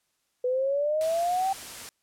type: exponential sweep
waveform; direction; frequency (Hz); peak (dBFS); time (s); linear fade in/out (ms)
sine; up; 493.9 to 784; -23; 0.44-1.53; 5
type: noise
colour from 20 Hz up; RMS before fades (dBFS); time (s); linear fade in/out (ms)
white; -40; 1.01-1.89; 0
effects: white hiss -74 dBFS RMS until 2.02 s + low-pass 11000 Hz 12 dB/octave